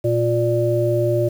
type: harmonic tone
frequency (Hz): 117.8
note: A#2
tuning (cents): +19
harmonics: 1 / 3 / 5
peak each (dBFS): -20 / -20 / -20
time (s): 0.04-1.29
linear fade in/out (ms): 10
effects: 7-bit